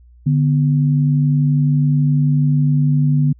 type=tone pair together; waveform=sine; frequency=146.93 / 247.1 Hz; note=D3 / B3; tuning=+1 / +1 cents; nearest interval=major sixth; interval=900 cents; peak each=-12 / -20 dBFS; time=0.26-3.33 s; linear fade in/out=10 ms; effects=added 60 Hz sine -43 dBFS peak until 3.39 s